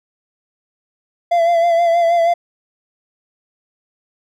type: tone with vibrato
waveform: triangle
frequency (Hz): 680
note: F5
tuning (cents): -46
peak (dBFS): -9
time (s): 1.31-2.34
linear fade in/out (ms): 10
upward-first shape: sine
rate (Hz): 6.3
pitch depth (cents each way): 37
effects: none